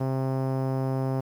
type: tone with low-pass filter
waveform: sawtooth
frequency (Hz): 132.4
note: C3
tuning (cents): +21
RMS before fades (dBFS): -27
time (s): 0-1.21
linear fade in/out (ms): 10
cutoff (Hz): 820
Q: 1.2
effects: 9-bit